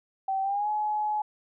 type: tone with pitch glide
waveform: sine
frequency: 772 to 846.7 Hz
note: G5 to G#5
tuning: -27 to +33 cents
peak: -25 dBFS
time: 0.28-1.22 s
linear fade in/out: 5 ms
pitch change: +160 cents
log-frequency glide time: 0.42-0.69 s
effects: none